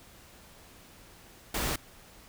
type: noise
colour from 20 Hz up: pink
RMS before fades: -31 dBFS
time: 1.54-1.76 s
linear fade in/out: 5 ms
effects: pink hiss -54 dBFS RMS until 2.28 s